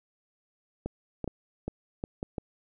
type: clicks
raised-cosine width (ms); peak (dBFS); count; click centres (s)
2; -19; 7; 0.86 / 1.243 / 1.277 / 1.68 / 2.039 / 2.229 / 2.382
effects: none